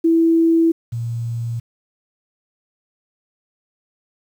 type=tone pair in turn; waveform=sine; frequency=329.6 / 116.53 Hz; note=E4 / A#2; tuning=0 / 0 cents; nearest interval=octave + tritone; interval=1800 cents; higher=first; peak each=-11 / -21 dBFS; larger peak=first; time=0.04-0.72 / 0.92-1.6 s; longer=neither; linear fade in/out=10 ms; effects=8-bit